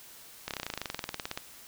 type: slowing click train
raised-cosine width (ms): 0.2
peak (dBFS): -16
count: 22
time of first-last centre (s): 0.48-1.375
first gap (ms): 28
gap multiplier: 1.04
effects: white hiss -51 dBFS RMS until 1.67 s